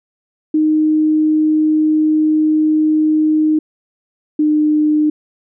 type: tone pair in turn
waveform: sine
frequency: 309.3 / 303.5 Hz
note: D#4 / D#4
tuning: -10 / -43 cents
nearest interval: unison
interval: 33 cents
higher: first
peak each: -10 dBFS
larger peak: neither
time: 0.54-3.59 / 4.39-5.1 s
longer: first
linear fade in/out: 5 ms
effects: none